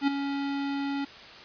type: tone with ADSR envelope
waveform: square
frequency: 279.5 Hz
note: C#4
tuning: 14 cents sharp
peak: -20 dBFS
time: 0.01-1.05 s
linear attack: 65 ms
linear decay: 10 ms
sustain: -9 dB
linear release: 8 ms
effects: white hiss -46 dBFS RMS until 1.44 s + resampled to 11025 Hz